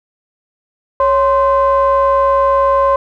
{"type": "ring-modulated tone", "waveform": "triangle", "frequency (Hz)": 246.2, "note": "B3", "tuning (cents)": -5, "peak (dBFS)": -4, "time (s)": [1, 2.96], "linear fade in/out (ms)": 2, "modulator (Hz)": 799, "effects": []}